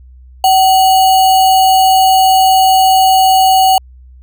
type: tone with sample-and-hold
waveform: sine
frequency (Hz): 759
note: F#5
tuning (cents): +44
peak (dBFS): -5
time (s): 0.44-3.78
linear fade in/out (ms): 2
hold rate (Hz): 3675
effects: added 63 Hz sine -35 dBFS peak until 4.22 s